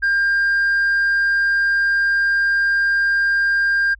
sine tone, 1600 Hz, G6, 35 cents sharp, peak -12 dBFS, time 0.02-3.95 s, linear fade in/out 20 ms, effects tanh soft clip ceiling -13 dBFS + added 50 Hz sine -43 dBFS peak until 3.99 s

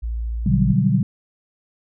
sine tone, 57 Hz, A#1, 38 cents flat, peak -22 dBFS, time 0.02-0.74 s, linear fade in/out 20 ms
sine chord, G major seventh, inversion first, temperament just, 122.5 / 147 / 183.75 / 196 Hz, B2 / D3 / F#3 / G3, -14 / +2 / -12 / 0 cents, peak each -20 dBFS, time 0.46-1.03 s, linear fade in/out 5 ms
effects none

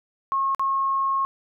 sine tone with dropouts, 1085 Hz, C#6, 37 cents flat, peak -20 dBFS, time 0.32-1.25 s, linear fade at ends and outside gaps 0 ms, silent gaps 0.548-0.595 s, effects none

